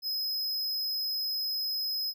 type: tone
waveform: square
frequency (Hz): 5090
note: D#8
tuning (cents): +39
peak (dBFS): -30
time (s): 0.02-2.14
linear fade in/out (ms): 50
effects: none